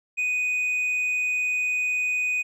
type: tone with tanh clipping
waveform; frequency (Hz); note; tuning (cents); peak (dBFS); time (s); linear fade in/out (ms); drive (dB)
sine; 2489; D#7; 0; -23; 0.17-2.43; 20; 3
effects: none